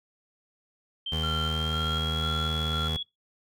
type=tone with pitch glide; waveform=sine; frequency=3136 to 3361 Hz; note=G7 to G#7; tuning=0 to +20 cents; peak=-30 dBFS; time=1.06-3.03 s; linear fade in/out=5 ms; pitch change=+120 cents; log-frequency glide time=1.42-2.32 s
type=tone; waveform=25% pulse; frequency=78.9 Hz; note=D#2; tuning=25 cents sharp; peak=-25 dBFS; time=1.12-2.97 s; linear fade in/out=5 ms
type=tone with tremolo; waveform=triangle; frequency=1372 Hz; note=F6; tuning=31 cents flat; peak=-30 dBFS; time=1.23-2.88 s; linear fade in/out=5 ms; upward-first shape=square; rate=2 Hz; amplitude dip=45%
effects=noise-tail reverb RT60 0.2 s tail -22 dB re dry